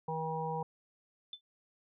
harmonic tone, 160 Hz, D#3, 49 cents sharp, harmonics 1 / 3 / 5 / 6, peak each -39 / -39 / -39 / -39 dBFS, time 0.08-0.63 s, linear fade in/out 5 ms
sine tone with exponential decay, 3520 Hz, A7, in tune, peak -37 dBFS, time 1.33-1.41 s, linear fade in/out 2 ms, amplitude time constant 16 ms
effects none

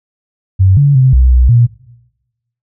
sine tone with pitch steps, 94.9 / 142.4 / 130.3 / 62.9 / 62.1 / 119.3 Hz, F#2 / C#3 / C3 / B1 / B1 / A#2, +44 / +47 / -7 / +32 / +10 / +41 cents, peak -4 dBFS, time 0.59-1.67 s, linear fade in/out 20 ms, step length 180 ms, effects noise-tail reverb RT60 1.0 s tail -21 dB re dry

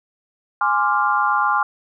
sine chord, D half-diminished seventh, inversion second, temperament equal, 830.6 / 1046.5 / 1174.7 / 1396.9 Hz, Ab5 / C6 / D6 / F6, 0 / 0 / 0 / 0 cents, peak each -21 dBFS, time 0.61-1.63 s, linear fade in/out 2 ms, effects none

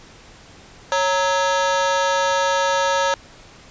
30% pulse ring-modulated tone, 740 Hz, F#5, in tune, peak -11 dBFS, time 0.92-3.14 s, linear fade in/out 0 ms, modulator 189 Hz, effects pink hiss -45 dBFS RMS until 3.7 s + resampled to 16000 Hz

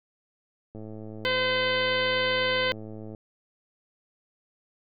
click train, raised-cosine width 2 ms, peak -28 dBFS, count 260, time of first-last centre 0.75-3.148 s, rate 108 Hz
harmonic tone, 512 Hz, C5, 38 cents flat, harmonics 1 / 2 / 3 / 4 / 5 / 6 / 7 / 8 / 9, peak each -27 / -33 / -31 / -30 / -38 / -31 / -37 / -40 / -40 dBFS, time 1.25-2.72 s, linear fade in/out 0 ms
effects none

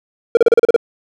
triangle tone bursts, 466.2 Hz, A#4, in tune, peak -3 dBFS, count 8, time 0.35-0.763 s, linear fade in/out 2 ms, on 21 ms, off 35 ms, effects none

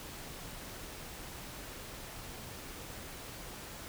silence, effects pink hiss -46 dBFS RMS until 3.88 s

